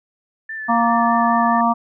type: tone with vibrato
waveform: sine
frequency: 1760 Hz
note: A6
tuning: in tune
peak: -26 dBFS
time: 0.49-1.61 s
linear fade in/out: 5 ms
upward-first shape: sine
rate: 4.9 Hz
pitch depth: 22 cents each way
type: harmonic tone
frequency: 233.1 Hz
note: A#3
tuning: in tune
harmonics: 1 / 3 / 4 / 5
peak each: -19 / -19 / -19 / -19 dBFS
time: 0.68-1.74 s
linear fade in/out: 20 ms
effects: none